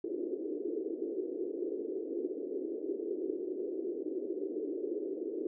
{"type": "band-pass noise", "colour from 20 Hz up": "pink", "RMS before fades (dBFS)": -37, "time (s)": [0.04, 5.47], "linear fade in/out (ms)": 2, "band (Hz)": [320, 430], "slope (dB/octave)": 48, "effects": []}